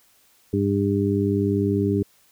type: harmonic tone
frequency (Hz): 100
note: G2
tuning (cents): +35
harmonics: 1 / 2 / 3 / 4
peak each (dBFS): -24 / -24 / -24 / -24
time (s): 0.53-2.03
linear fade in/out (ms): 5
effects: white hiss -59 dBFS RMS until 2.31 s